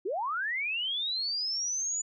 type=linear sweep; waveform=sine; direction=up; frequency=327.1 to 7010 Hz; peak=-29 dBFS; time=0.05-2.02 s; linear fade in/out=10 ms; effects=none